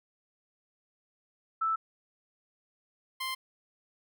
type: tone pair in turn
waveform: sine / 15% pulse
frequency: 1318.5 / 1046.5 Hz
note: E6 / C6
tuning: 0 / 0 cents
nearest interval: major third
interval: 400 cents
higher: first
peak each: -26 dBFS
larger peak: neither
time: 1.61-1.76 / 3.2-3.35 s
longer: neither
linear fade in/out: 10 ms
effects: none